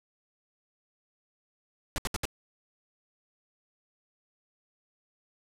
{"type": "noise bursts", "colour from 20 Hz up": "pink", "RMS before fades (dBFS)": -30, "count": 4, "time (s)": [1.96, 2.254], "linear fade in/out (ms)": 0, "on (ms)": 21, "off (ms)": 70, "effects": ["low-pass 11000 Hz 12 dB/octave"]}